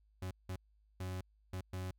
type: tone bursts at uneven times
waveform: 40% pulse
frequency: 92.5 Hz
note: F#2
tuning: in tune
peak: -38 dBFS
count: 5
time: 0.22-0.31 / 0.49-0.56 / 1-1.21 / 1.53-1.61 / 1.73-1.91 s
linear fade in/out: 5 ms
effects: added 52 Hz sine -67 dBFS peak until 1.98 s